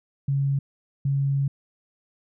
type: tone pair in turn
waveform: sine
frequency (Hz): 138.59 / 138.59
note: C#3 / C#3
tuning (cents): 0 / 0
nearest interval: unison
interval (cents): 0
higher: neither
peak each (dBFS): -20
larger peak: neither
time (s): 0.28-0.59 / 1.05-1.48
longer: second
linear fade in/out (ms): 5
effects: none